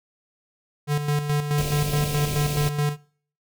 square tone with tremolo, 146.83 Hz, D3, in tune, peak -20 dBFS, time 0.87-2.97 s, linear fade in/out 50 ms, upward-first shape square, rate 4.7 Hz, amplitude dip 55%
pink band-stop noise, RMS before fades -30 dBFS, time 1.58-2.69 s, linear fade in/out 0 ms, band 730 to 2200 Hz, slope 96 dB/octave
effects noise-tail reverb RT60 0.5 s tail -22 dB re dry

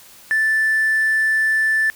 triangle tone with hard clipping, 1760 Hz, A6, in tune, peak -15 dBFS, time 0.31-1.9 s, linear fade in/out 0 ms, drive 4 dB, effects white hiss -45 dBFS RMS until 1.95 s

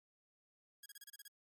5% pulse tone bursts, 1646 Hz, G#6, 16 cents flat, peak -40 dBFS, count 8, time 0.83-1.28 s, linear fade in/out 5 ms, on 30 ms, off 30 ms, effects MP3 64 kbps

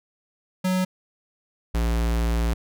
square tone pair in turn, 185 / 57.47 Hz, F#3 / A#1, 0 / -24 cents, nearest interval octave + minor sixth, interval 2024 cents, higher first, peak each -21 dBFS, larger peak neither, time 0.64-0.85 / 1.74-2.54 s, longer second, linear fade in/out 10 ms, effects none

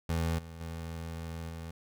25% pulse tone with level steps, 82.41 Hz, E2, in tune, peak -25 / -40 / -34 / -36 dBFS, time 0.09-1.71 s, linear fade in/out 5 ms, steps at 0.38 / 0.6 / 1.49 s, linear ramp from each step 10 ms, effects none

